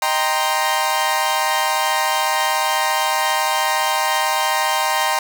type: chord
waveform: sawtooth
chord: C minor seventh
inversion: first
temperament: equal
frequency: 622.3 / 784 / 932.3 / 1046.5 Hz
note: Eb5 / G5 / Bb5 / C6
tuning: 0 / 0 / 0 / 0 cents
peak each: -22 / -18 / -17 / -19 dBFS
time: 0.02-5.19 s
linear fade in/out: 2 ms
effects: none